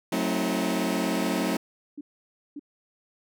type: chord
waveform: sawtooth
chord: F# diminished seventh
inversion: none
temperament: just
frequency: 185 / 222 / 266.4 / 319.7 Hz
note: F#3 / A3 / C4 / Eb4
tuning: 0 / +16 / +31 / +47 cents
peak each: -26 dBFS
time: 0.12-1.57 s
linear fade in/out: 5 ms
type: tone bursts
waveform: sine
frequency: 290 Hz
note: D4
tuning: 22 cents flat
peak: -34 dBFS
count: 3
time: 1.39-2.595 s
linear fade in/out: 5 ms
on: 35 ms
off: 550 ms
effects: none